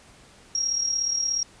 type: tone with amplitude modulation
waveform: sine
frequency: 5610 Hz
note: F8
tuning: 7 cents sharp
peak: -20 dBFS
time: 0.55-1.43 s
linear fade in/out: 2 ms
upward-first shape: sine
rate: 36.9 Hz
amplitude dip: 60%
effects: pink hiss -52 dBFS RMS until 1.6 s + resampled to 22050 Hz